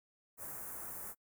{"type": "band-stop noise", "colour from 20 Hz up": "white", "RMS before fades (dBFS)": -45, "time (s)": [0.37, 1.15], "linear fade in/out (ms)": 50, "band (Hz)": [1600, 8400], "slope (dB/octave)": 24, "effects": ["noise-tail reverb RT60 0.1 s tail -26 dB re dry"]}